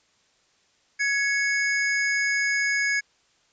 square tone pair together, 1674 / 2209 Hz, G#6 / C#7, +13 / -7 cents, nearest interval perfect fourth, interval 480 cents, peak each -25 dBFS, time 0.99-3.01 s, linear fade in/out 20 ms, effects white hiss -64 dBFS RMS until 3.52 s + resampled to 16000 Hz

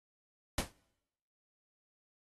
pink noise with exponential decay, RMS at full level -29 dBFS, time 0.58-0.72 s, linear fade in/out 2 ms, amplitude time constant 30 ms, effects noise-tail reverb RT60 0.9 s tail -26 dB re dry + AAC 32 kbps

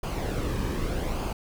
brown noise with flanger, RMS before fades -29 dBFS, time 0.03-1.33 s, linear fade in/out 5 ms, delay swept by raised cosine 0.52 to 1.48 ms, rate 0.83 Hz, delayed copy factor -0.5, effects none

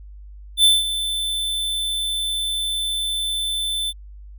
square tone with ADSR envelope, 3529 Hz, A7, 4 cents sharp, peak -10 dBFS, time 0.57-3.93 s, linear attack 71 ms, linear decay 190 ms, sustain -12 dB, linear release 40 ms, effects added 50 Hz sine -37 dBFS peak until 4.38 s

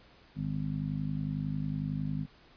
harmonic tone, 51 Hz, G#1, 31 cents flat, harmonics 1 / 2 / 3 / 4 / 5, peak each -44 / -44 / -33 / -38 / -38 dBFS, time 0.35-2.27 s, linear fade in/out 50 ms, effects pink hiss -59 dBFS RMS until 2.56 s + resampled to 11025 Hz

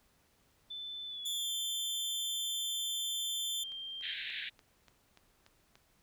sine tone with pitch glide, 3520 to 3172 Hz, A7 to G7, 0 to +20 cents, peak -40 dBFS, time 0.7-4.14 s, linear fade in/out 10 ms, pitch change -180 cents, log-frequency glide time 1.07-1.53 s
sawtooth tone, 3520 Hz, A7, in tune, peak -32 dBFS, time 1.25-3.64 s, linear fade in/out 10 ms
click train, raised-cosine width 0.2 ms, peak -39 dBFS, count 8, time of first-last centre 3.72-5.755 s, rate 3.44 Hz
white band-pass noise, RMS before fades -41 dBFS, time 4.02-4.5 s, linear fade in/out 20 ms, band 1600 to 3900 Hz, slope 96 dB/octave
effects pink hiss -70 dBFS RMS until 6.02 s

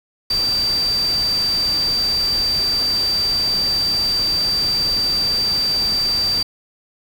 sine tone in noise, 4667 Hz, D8, 12 cents flat, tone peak -16 dBFS, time 0.3-6.43 s, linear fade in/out 5 ms, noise pink, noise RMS -30 dBFS, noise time 0.3-6.43 s, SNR +11 dB, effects none

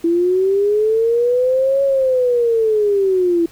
sine linear two-way sweep, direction up then down, 331.4 to 554.4 to 331.4 Hz, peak -12 dBFS, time 0.04-3.46 s, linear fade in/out 5 ms, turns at 1.83 s, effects pink hiss -46 dBFS RMS until 3.51 s

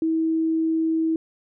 sine tone, 322.7 Hz, E4, 37 cents flat, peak -19 dBFS, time 0.02-1.16 s, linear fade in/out 2 ms, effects none

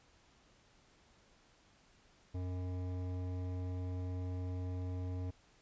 triangle tone with hard clipping, 91 Hz, F#2, 28 cents flat, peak -39 dBFS, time 2.34-5.31 s, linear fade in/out 10 ms, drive 18 dB, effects pink hiss -67 dBFS RMS until 5.61 s + resampled to 16000 Hz

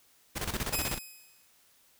pink noise with tremolo, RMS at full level -32 dBFS, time 0.35-0.99 s, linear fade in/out 20 ms, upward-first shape square, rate 16 Hz, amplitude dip 70%
5% pulse tone with exponential decay, 2529 Hz, D#7, 28 cents sharp, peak -19 dBFS, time 0.73-1.47 s, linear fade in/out 5 ms, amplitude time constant 160 ms
effects white hiss -64 dBFS RMS until 1.99 s

